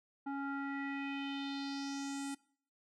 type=tone with low-pass filter sweep; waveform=square; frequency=277.6 Hz; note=C#4; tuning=3 cents sharp; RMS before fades=-40 dBFS; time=0.26-2.35 s; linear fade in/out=10 ms; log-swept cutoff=1100 to 9000 Hz; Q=3.7; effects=noise-tail reverb RT60 0.5 s tail -21 dB re dry